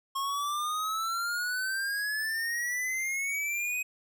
square exponential sweep, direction up, 1081 to 2525 Hz, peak -30 dBFS, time 0.15-3.83 s, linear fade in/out 10 ms, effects none

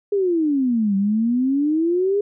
sine exponential two-way sweep, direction down then up, 415.3 to 192.9 to 415.3 Hz, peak -16 dBFS, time 0.12-2.21 s, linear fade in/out 5 ms, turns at 0.96 s, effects none

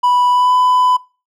triangle tone with pitch glide, 986 to 1001.5 Hz, B5 to B5, -3 to +24 cents, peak -8 dBFS, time 0.03-0.97 s, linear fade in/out 10 ms, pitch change +27 cents, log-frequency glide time 0.3-0.54 s, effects noise-tail reverb RT60 0.3 s tail -21 dB re dry

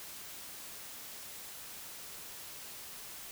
silence, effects white hiss -47 dBFS RMS until 3.31 s

